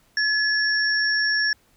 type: tone pair together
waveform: sine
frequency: 1709 / 5486 Hz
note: G#6 / F8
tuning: +49 / -32 cents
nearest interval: octave + minor sixth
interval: 2019 cents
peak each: -20 / -24 dBFS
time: 0.17-1.53 s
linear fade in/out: 2 ms
effects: pink hiss -61 dBFS RMS until 1.76 s